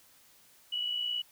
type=tone with amplitude modulation; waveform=sine; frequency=2940 Hz; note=F#7; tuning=12 cents flat; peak=-28 dBFS; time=0.72-1.22 s; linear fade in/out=10 ms; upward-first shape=sine; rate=59.2 Hz; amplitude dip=50%; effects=white hiss -61 dBFS RMS until 1.31 s